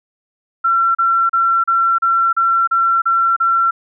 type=tone bursts; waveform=sine; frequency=1356 Hz; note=E6; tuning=49 cents sharp; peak=-11 dBFS; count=9; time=0.64-3.71 s; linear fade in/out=10 ms; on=310 ms; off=35 ms; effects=none